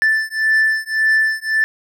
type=beating tone pair; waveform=triangle; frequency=1760 / 1761.8 Hz; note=A6 / A6; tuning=0 / +2 cents; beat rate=1.8 Hz; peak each=-15 dBFS; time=0.02-1.64 s; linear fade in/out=0 ms; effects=none